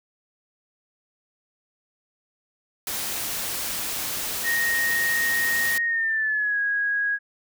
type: noise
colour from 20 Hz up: white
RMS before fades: -29 dBFS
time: 2.87-5.78 s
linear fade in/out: 2 ms
type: tone with pitch glide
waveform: sine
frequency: 1864.7 to 1651.7 Hz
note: A#6 to G#6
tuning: 0 to -10 cents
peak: -21 dBFS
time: 4.43-7.19 s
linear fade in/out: 50 ms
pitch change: -210 cents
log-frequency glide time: 5.85-6.59 s
effects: none